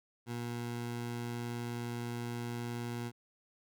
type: tone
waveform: 20% pulse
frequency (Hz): 119.2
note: A#2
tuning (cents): +39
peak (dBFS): -32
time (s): 0.26-3.12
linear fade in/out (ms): 50
effects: none